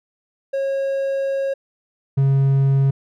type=tone pair in turn; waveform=triangle; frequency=545 / 136.64 Hz; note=C#5 / C#3; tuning=-29 / -25 cents; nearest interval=2 octaves; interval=2396 cents; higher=first; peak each=-17 / -11 dBFS; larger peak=second; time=0.53-1.54 / 2.17-2.91 s; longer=first; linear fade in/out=10 ms; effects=none